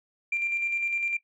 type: tone with tremolo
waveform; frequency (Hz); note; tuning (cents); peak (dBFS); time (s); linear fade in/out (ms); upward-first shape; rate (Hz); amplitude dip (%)
sine; 2373; D7; +17; -23; 0.32-1.17; 5; square; 9.9; 35
effects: noise-tail reverb RT60 0.1 s tail -19 dB re dry + tanh soft clip ceiling -19 dBFS